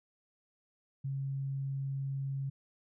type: tone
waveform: sine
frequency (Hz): 136.6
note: C#3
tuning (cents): -25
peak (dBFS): -33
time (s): 1.04-2.5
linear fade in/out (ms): 10
effects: none